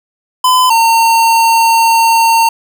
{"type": "tone pair in turn", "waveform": "square", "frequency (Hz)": [1014, 911.8], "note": ["B5", "A#5"], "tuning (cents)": [45, -39], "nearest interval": "major second", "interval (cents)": 184, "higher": "first", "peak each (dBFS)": -7, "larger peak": "neither", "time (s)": [[0.44, 0.7], [0.7, 2.49]], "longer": "second", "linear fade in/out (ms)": 5, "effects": []}